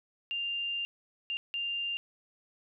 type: tone bursts at uneven times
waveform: sine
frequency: 2794 Hz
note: F7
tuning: in tune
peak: -31 dBFS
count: 3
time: 0.31-0.85 / 1.3-1.37 / 1.54-1.97 s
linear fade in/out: 0 ms
effects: none